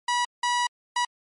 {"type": "tone bursts at uneven times", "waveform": "sawtooth", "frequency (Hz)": 972, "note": "B5", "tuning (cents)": -28, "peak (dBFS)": -18, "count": 3, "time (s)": [[0.08, 0.25], [0.43, 0.67], [0.96, 1.05]], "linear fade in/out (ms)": 5, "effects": ["low-pass 9000 Hz 12 dB/octave", "MP3 48 kbps"]}